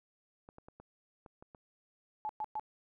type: clicks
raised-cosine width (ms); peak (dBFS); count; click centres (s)
1; -38; 7; 0.489 / 0.584 / 0.685 / 0.8 / 1.262 / 1.425 / 1.548
type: tone bursts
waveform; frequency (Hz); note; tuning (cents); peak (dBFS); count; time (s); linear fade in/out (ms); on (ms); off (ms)
sine; 857; A5; -46; -34; 3; 2.25-2.596; 0; 42; 110
effects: none